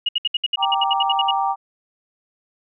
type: tone bursts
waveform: sine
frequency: 2878 Hz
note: F#7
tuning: 49 cents flat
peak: -16 dBFS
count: 14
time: 0.06-1.31 s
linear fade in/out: 5 ms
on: 28 ms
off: 66 ms
type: chord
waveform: sine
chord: G minor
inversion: none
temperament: equal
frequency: 784 / 932.3 / 1174.7 Hz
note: G5 / Bb5 / D6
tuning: 0 / 0 / 0 cents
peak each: -20 / -23 / -25 dBFS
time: 0.57-1.56 s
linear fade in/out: 50 ms
effects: none